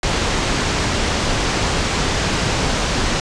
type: low-pass noise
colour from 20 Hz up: pink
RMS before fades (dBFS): -19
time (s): 0.03-3.2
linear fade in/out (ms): 2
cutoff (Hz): 7100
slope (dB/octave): 24
effects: resampled to 22050 Hz